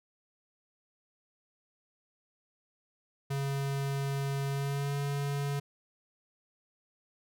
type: tone with pitch glide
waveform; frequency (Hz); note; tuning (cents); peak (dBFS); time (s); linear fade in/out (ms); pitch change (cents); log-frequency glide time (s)
square; 138.59 to 141.58; C#3 to C#3; 0 to +37; -31; 3.3-5.6; 10; +37; 4.49-4.95
effects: none